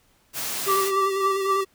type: high-pass noise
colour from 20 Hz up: white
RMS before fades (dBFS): -29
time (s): 0.33-0.92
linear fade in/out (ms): 50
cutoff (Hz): 130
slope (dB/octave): 24
type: tone with vibrato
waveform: square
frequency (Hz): 389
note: G4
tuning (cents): -13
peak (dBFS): -24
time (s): 0.66-1.65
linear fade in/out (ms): 20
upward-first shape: square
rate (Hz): 10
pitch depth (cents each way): 23
type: tone with tremolo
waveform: sine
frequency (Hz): 1166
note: D6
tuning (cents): -13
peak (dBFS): -19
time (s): 0.68-1.61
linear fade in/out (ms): 5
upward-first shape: sine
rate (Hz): 3.8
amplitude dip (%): 90
effects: pink hiss -62 dBFS RMS until 1.74 s